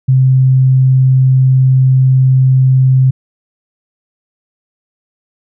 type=tone; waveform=sine; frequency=130.81 Hz; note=C3; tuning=in tune; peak=-5 dBFS; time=0.08-3.11 s; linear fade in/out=10 ms; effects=none